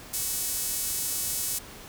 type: tone with high-pass filter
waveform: sawtooth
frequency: 371.9 Hz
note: F#4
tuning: 9 cents sharp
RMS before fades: -30 dBFS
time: 0.13-1.59 s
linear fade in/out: 10 ms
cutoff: 8300 Hz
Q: 0.92
effects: pink hiss -45 dBFS RMS until 1.88 s